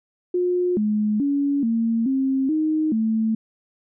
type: tone with pitch steps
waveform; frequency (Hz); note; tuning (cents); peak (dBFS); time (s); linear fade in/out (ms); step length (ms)
sine; 358.2 / 211.6 / 282.6 / 228.2 / 267 / 311.3 / 221.4; F4 / G#3 / C#4 / A#3 / C4 / D#4 / A3; +44 / +33 / +34 / -37 / +35 / +1 / +11; -18; 0.34-3.35; 5; 430
effects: none